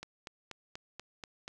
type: click train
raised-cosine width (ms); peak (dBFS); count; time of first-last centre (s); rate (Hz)
0.2; -25; 7; 0.03-1.479; 4.14
effects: none